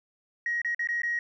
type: tone with dropouts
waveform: sine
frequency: 1890 Hz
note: A#6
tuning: 23 cents sharp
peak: -25 dBFS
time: 0.46-1.19 s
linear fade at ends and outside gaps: 2 ms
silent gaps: 0.617-0.647 / 0.747-0.793 / 0.873-0.888 / 1.019-1.033 s
effects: tanh soft clip ceiling -21 dBFS + 11-bit